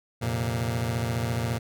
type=chord; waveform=sawtooth; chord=F suspended fourth; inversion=none; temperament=just; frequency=87.31 / 116.41 / 130.96 Hz; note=F2 / Bb2 / C3; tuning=0 / -2 / +2 cents; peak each=-29 / -23 / -29 dBFS; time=0.21-1.59 s; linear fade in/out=20 ms; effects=none